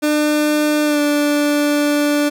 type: tone with pitch glide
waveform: 30% pulse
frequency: 300.2 to 292.8 Hz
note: D4 to D4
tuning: +38 to -5 cents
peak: -11 dBFS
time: 0.02-2.3 s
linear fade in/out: 20 ms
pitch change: -43 cents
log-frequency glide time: 0.84-1 s
effects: none